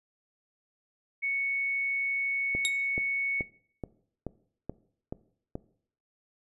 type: tone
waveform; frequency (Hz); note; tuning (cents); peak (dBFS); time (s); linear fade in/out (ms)
sine; 2217; C#7; 0; -27; 1.22-3.43; 20
type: click train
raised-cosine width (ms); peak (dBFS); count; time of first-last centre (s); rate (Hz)
2; -21; 8; 2.55-5.554; 2.33
type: tone with exponential decay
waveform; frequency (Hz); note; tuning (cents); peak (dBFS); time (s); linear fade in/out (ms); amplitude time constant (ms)
25% pulse; 3729; A#7; 0; -18; 2.65-2.74; 0; 18
effects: noise-tail reverb RT60 0.6 s tail -19 dB re dry + resampled to 32000 Hz